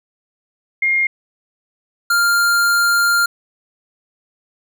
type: tone pair in turn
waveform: sine / square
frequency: 2128 / 1398.5 Hz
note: C7 / F6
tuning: +29 / +2 cents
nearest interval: perfect fifth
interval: 727 cents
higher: first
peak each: -13 dBFS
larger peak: neither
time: 0.82-1.07 / 2.1-3.26 s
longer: second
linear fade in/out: 5 ms
effects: none